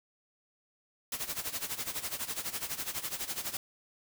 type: noise with tremolo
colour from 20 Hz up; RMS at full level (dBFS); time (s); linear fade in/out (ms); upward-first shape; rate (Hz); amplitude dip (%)
white; -34; 1.12-3.57; 2; sine; 12; 80
effects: none